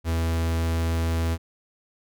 45% pulse tone, 82.41 Hz, E2, in tune, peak -22 dBFS, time 0.04-1.38 s, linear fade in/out 50 ms, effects none

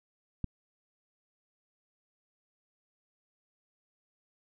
click, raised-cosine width 5 ms, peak -20 dBFS, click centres 0.443 s, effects none

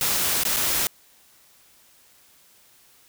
white noise with dropouts, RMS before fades -23 dBFS, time 0.01-0.87 s, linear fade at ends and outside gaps 1 ms, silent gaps 0.435-0.451 / 0.563-0.567 s, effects white hiss -56 dBFS RMS until 3.08 s

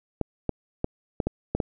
clicks, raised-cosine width 2 ms, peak -11 dBFS, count 7, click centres 0.213 / 0.493 / 0.844 / 1.202 / 1.27 / 1.55 / 1.602 s, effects none

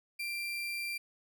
35% pulse tone, 2366 Hz, D7, 12 cents sharp, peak -33 dBFS, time 0.19-0.98 s, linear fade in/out 10 ms, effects none

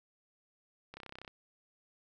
clicks, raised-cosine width 0.3 ms, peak -30 dBFS, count 12, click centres 0.94 / 0.97 / 1.002 / 1.033 / 1.063 / 1.094 / 1.124 / 1.155 / 1.186 / 1.216 / 1.248 / 1.278 s, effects none

